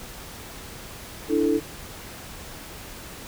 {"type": "chord", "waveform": "sine", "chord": "D suspended second", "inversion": "none", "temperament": "equal", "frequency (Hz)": [293.7, 329.6, 440], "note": ["D4", "E4", "A4"], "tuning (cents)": [0, 0, 0], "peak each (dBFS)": -23, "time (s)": [1.28, 1.61], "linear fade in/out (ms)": 50, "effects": ["pink hiss -40 dBFS RMS until 3.27 s"]}